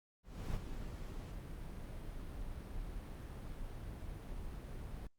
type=noise with ADSR envelope; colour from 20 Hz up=brown; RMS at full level=-38 dBFS; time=0.23-5.07 s; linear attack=320 ms; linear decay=25 ms; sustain=-7 dB; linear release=4 ms; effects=Opus 48 kbps